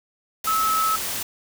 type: tone in noise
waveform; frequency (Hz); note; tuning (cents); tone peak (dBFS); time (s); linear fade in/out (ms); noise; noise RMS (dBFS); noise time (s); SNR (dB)
sine; 1298; E6; -27; -19; 0.47-0.96; 5; white; -28; 0.44-1.23; +6
effects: none